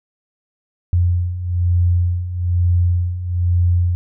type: beating tone pair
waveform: sine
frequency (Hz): 87.3 / 88.4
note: F2 / F2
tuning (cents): 0 / +22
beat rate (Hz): 1.1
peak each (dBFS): -20 / -15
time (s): 0.93-3.95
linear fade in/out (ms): 0
effects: none